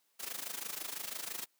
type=noise with amplitude modulation; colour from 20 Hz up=white; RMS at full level=-38 dBFS; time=0.19-1.46 s; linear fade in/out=20 ms; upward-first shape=sine; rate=26 Hz; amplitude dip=80%; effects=white hiss -75 dBFS RMS until 1.59 s + high-pass 200 Hz 12 dB/octave